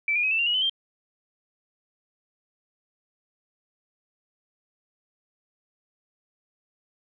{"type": "tone with pitch steps", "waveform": "sine", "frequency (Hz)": [2323, 2429, 2539, 2655, 2775, 2902, 3034, 3171], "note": ["D7", "D#7", "D#7", "E7", "F7", "F#7", "F#7", "G7"], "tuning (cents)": [-20, -42, 34, 12, -12, -34, 43, 19], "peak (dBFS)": -21, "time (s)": [0.08, 0.696], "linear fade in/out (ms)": 2, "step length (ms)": 77, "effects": []}